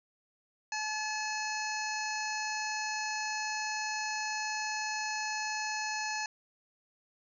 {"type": "harmonic tone with a mistuned harmonic", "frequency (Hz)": 859, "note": "A5", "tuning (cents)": -42, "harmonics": [1, 2, 3, 5, 6, 7, 8], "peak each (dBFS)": [-37, -38, -40, -42, -45, -44, -44], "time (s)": [0.72, 6.26], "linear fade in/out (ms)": 2, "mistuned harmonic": 8, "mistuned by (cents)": -55, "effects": []}